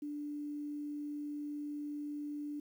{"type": "tone with quantisation", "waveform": "sine", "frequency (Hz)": 293.7, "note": "D4", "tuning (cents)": 0, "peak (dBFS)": -38, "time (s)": [0.02, 2.6], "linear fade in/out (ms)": 5, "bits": 11, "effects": []}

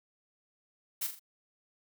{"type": "noise with echo", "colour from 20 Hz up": "blue", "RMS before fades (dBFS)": -33, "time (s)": [1.01, 1.07], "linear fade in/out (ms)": 10, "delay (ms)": 42, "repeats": 3, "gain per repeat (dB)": -7, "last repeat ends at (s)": 1.196, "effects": []}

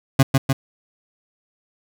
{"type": "tone with echo", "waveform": "30% pulse", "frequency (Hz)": 134.9, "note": "C#3", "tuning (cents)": -47, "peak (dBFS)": -7, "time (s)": [0.19, 0.23], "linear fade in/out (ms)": 5, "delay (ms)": 150, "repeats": 2, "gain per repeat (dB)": -3, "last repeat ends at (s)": 0.53, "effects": []}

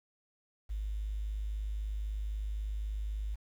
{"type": "tone", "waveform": "sine", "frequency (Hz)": 51.91, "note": "G#1", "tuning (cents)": 0, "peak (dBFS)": -33, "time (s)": [0.69, 3.36], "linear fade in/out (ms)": 20, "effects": ["10-bit"]}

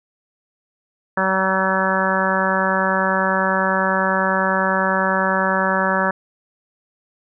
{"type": "harmonic tone", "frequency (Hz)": 190, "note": "F#3", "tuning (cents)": 46, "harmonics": [1, 2, 3, 4, 5, 6, 7, 8, 9], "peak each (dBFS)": [-24, -29, -23, -28, -23, -27, -25, -25, -23], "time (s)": [1.17, 6.11], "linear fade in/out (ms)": 5, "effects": []}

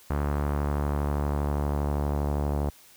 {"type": "tone with low-pass filter sweep", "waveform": "sawtooth", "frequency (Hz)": 72.5, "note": "D2", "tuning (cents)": -22, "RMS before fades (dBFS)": -27, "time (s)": [0.1, 2.7], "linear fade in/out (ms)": 5, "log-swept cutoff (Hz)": [1300, 790], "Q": 1.5, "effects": ["white hiss -54 dBFS RMS until 2.96 s"]}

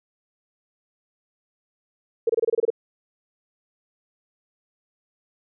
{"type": "tone bursts", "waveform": "sine", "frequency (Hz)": 458.6, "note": "A#4", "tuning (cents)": -28, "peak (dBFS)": -16, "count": 9, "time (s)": [2.27, 2.703], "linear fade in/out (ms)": 5, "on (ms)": 25, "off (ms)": 26, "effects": []}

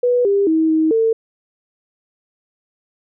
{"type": "tone with pitch steps", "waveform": "sine", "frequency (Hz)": [490.5, 399.7, 319.7, 316.5, 449.8], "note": ["B4", "G4", "D#4", "D#4", "A4"], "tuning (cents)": [-12, 34, 47, 30, 38], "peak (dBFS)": -12, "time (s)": [0.03, 1.13], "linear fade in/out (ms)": 5, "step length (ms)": 220, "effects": []}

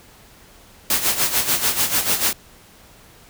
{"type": "noise with tremolo", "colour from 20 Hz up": "white", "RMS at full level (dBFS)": -17, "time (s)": [0.9, 2.33], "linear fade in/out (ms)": 2, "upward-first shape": "sine", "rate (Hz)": 6.8, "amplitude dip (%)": 70, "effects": ["pink hiss -48 dBFS RMS until 3.29 s"]}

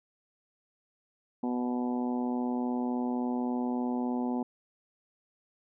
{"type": "harmonic tone", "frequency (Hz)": 123.47, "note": "B2", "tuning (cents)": 0, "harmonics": [2, 3, 4, 5, 6, 7, 8], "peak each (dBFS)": [-29, -39, -42, -45, -41, -41, -48], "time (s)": [1.43, 4.43], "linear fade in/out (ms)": 5, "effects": []}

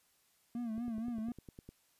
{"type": "tone with vibrato", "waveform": "triangle", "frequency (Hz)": 230, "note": "A#3", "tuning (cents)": -23, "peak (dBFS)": -34, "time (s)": [0.55, 1.32], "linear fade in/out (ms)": 2, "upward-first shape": "sine", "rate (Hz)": 4.2, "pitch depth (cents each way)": 95}
{"type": "click train", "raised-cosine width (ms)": 3, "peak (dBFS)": -36, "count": 10, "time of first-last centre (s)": [0.78, 1.69], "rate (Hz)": 9.89}
{"effects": ["white hiss -72 dBFS RMS until 1.99 s", "resampled to 32000 Hz"]}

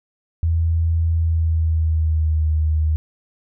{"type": "tone with pitch glide", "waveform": "sine", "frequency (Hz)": [82.41, 77.78], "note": ["E2", "D#2"], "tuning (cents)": [0, 0], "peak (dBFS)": -15, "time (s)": [0.43, 2.96], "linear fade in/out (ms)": 0, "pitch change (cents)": -100, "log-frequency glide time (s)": [1.13, 2.47], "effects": []}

